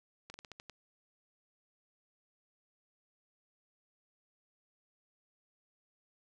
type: slowing click train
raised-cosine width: 0.2 ms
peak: -30 dBFS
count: 7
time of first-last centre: 0.3-0.697 s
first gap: 41 ms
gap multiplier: 1.19
effects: none